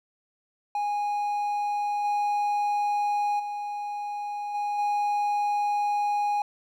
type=tone with level steps; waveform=triangle; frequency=825 Hz; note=G#5; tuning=12 cents flat; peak=-23 / -21 / -28 / -24 / -21 dBFS; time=0.75-6.42 s; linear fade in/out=2 ms; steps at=2.04 / 3.39 / 4.54 / 4.78 s; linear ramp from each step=10 ms; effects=none